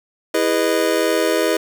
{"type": "chord", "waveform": "square", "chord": "E major seventh", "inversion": "none", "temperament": "just", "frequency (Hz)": [329.6, 412, 494.4, 618.1], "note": ["E4", "G#4", "B4", "D#5"], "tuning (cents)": [0, -14, 2, -12], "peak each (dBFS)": -22, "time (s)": [0.34, 1.57], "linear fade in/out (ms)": 5, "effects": ["7-bit"]}